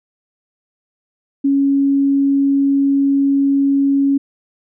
sine tone, 277.2 Hz, C#4, in tune, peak -11 dBFS, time 1.44-4.18 s, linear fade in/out 10 ms, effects none

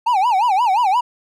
triangle tone with vibrato, 859 Hz, A5, 42 cents flat, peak -11 dBFS, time 0.06-1.01 s, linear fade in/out 10 ms, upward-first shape sine, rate 5.7 Hz, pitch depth 250 cents each way, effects none

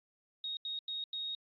sine tone bursts at uneven times, 3747 Hz, A#7, 8 cents sharp, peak -36 dBFS, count 4, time 0.44-0.57 / 0.65-0.79 / 0.88-1.04 / 1.13-1.35 s, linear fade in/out 2 ms, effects AAC 32 kbps

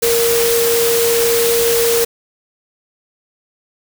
sine tone in noise, 466.2 Hz, A#4, in tune, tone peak -13 dBFS, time 0.02-2.05 s, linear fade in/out 10 ms, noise white, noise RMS -18 dBFS, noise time 0.02-2.05 s, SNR +2 dB, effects none

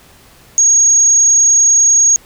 sine tone, 6590 Hz, G#8, 14 cents flat, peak -6 dBFS, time 0.58-2.16 s, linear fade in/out 0 ms, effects pink hiss -44 dBFS RMS until 2.25 s

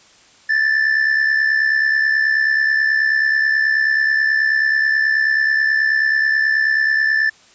triangle tone with amplitude modulation, 1760 Hz, A6, in tune, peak -9 dBFS, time 0.49-7.3 s, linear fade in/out 10 ms, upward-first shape sine, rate 69.3 Hz, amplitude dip 60%, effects white hiss -49 dBFS RMS until 7.54 s + resampled to 16000 Hz

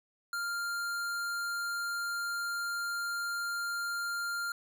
sine tone with hard clipping, 1396.9 Hz, F6, in tune, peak -34 dBFS, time 0.33-4.52 s, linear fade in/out 2 ms, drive 18 dB, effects none

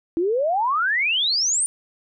sine exponential sweep, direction up, 321.5 to 9270 Hz, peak -18 dBFS, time 0.17-1.66 s, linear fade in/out 0 ms, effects none

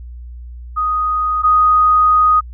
sine tone pair in turn, 1246 / 1246 Hz, D#6 / D#6, +2 / +2 cents, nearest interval unison, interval 0 cents, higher neither, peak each -14 / -8 dBFS, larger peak second, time 0.76-1.43 / 1.43-2.41 s, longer second, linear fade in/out 20 ms, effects added 60 Hz sine -29 dBFS peak until 2.53 s

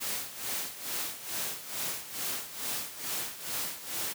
white noise with tremolo, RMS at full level -33 dBFS, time 0-4.14 s, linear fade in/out 20 ms, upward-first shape sine, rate 2.3 Hz, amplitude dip 75%, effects high-pass 100 Hz 12 dB/octave

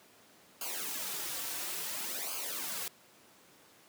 white noise with flanger, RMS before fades -38 dBFS, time 0.61-2.88 s, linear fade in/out 2 ms, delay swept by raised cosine 0.53 to 4.93 ms, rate 0.58 Hz, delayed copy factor -0.8, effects pink hiss -60 dBFS RMS until 3.88 s + high-pass 200 Hz 12 dB/octave

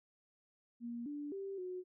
sine tone with pitch steps, 236.6 / 291.8 / 391.4 / 365.5 Hz, A#3 / D4 / G4 / F#4, +26 / -11 / -3 / -21 cents, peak -40 dBFS, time 0.8-1.84 s, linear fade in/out 50 ms, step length 260 ms, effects none

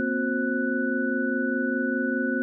sine tone cluster, 236 / 260.9 / 361.4 / 529 / 1484 Hz, A#3 / C4 / F#4 / C5 / F#6, +22 / -5 / -41 / +19 / +5 cents, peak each -29 / -27 / -32 / -33 / -29 dBFS, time 0-2.42 s, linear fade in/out 0 ms, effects none

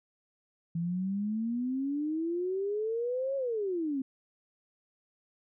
sine exponential two-way sweep, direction up then down, 164.81 to 554.4 to 259.1 Hz, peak -29 dBFS, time 0.75-4.02 s, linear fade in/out 5 ms, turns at 3.36 s, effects none

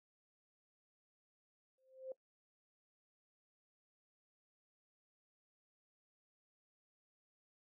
sine tone with exponential growth, 523.3 Hz, C5, in tune, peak -40 dBFS, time 1.78-2.12 s, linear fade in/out 2 ms, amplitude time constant 73 ms, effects noise-tail reverb RT60 0.1 s tail -19 dB re dry

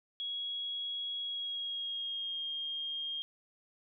sine tone with pitch glide, 3323 to 3227 Hz, G#7 to G7, 0 to +50 cents, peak -35 dBFS, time 0.2-3.22 s, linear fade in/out 0 ms, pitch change -50 cents, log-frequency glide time 1.19-2.45 s, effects none

